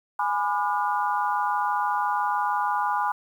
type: chord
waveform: sine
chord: G# diminished seventh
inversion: none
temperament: just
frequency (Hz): 830.6 / 996.7 / 1196.1 / 1435.3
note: G#5 / B5 / D6 / F6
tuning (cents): 0 / +16 / +31 / +47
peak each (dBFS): -26 / -26 / -30 / -32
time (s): 0.19-3.12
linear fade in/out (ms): 5
effects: 9-bit